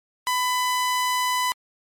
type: tone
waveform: sawtooth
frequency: 1000 Hz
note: B5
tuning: 21 cents sharp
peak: -17 dBFS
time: 0.27-1.52 s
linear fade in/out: 0 ms
effects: MP3 64 kbps